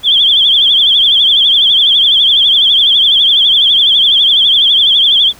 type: tone with vibrato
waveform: sine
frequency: 3322 Hz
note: G#7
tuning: in tune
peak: -5 dBFS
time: 0.03-5.33 s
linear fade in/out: 50 ms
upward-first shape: triangle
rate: 12 Hz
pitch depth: 130 cents each way
effects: pink hiss -39 dBFS RMS until 5.39 s